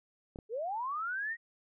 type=clicks; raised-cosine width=2 ms; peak=-31 dBFS; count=2; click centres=0.359 / 0.388 s
type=linear sweep; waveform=sine; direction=up; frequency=410 to 1906 Hz; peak=-33 dBFS; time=0.49-1.37 s; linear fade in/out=50 ms
effects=none